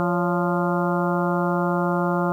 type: harmonic tone with a mistuned harmonic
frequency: 174.61 Hz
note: F3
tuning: in tune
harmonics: 1 / 2 / 3 / 4 / 5 / 6 / 7 / 8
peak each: -23 / -26 / -28 / -29 / -30 / -31 / -31 / -32 dBFS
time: 0-2.32 s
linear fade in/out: 0 ms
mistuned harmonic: 3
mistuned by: +87 cents
effects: 9-bit